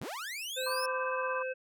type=linear sweep; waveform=sawtooth; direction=up; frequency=65.41 to 5400 Hz; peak=-34 dBFS; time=0.01-0.86 s; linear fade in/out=5 ms
type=harmonic tone; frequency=517 Hz; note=C5; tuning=21 cents flat; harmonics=1 / 3 / 5; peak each=-34 / -40 / -42 dBFS; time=0.56-1.54 s; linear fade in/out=20 ms
type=chord; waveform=sine; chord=G major; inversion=first; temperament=equal with one note detuned; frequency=1012 / 1174.7 / 1568 Hz; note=B5 / D6 / G6; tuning=+42 / 0 / 0 cents; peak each=-36 / -38 / -40 dBFS; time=0.66-1.43 s; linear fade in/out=10 ms
effects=none